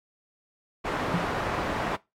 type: low-pass noise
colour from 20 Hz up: white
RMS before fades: -29 dBFS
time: 0.84-1.97 s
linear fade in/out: 20 ms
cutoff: 1200 Hz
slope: 12 dB/octave
type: tone with exponential decay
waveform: sine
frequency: 174.61 Hz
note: F3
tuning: in tune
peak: -20 dBFS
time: 1.14-1.33 s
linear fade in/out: 2 ms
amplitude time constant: 40 ms
effects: noise-tail reverb RT60 0.2 s tail -19 dB re dry + MP3 96 kbps